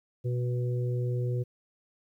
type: harmonic tone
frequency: 123 Hz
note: B2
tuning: 7 cents flat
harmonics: 1 / 3 / 4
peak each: -27 / -37 / -39 dBFS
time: 0.24-1.44 s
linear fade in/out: 20 ms
effects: 11-bit